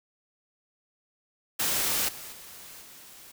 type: noise with level steps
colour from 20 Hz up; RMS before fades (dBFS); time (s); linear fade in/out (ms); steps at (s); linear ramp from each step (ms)
white; -27 / -42 / -46 / -49; 1.59-3.32; 10; 2.08 / 2.32 / 2.81; 10
effects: none